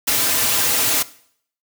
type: noise with comb filter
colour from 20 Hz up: white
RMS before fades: -18 dBFS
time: 0.07-1.03 s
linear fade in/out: 10 ms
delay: 5.4 ms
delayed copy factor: -0.9
effects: noise-tail reverb RT60 0.6 s tail -18 dB re dry + high-pass 100 Hz 12 dB/octave